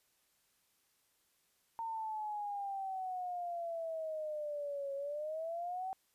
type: exponential two-way sweep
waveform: sine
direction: down then up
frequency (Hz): 916 to 550 to 770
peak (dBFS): -37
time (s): 1.79-5.93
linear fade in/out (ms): 0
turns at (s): 4.94
effects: white hiss -75 dBFS RMS until 6.14 s + resampled to 32000 Hz